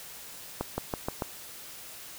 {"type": "accelerating click train", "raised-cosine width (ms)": 1, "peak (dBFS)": -15, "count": 5, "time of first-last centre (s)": [0.61, 1.222], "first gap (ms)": 170, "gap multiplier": 0.93, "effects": ["white hiss -45 dBFS RMS until 2.18 s"]}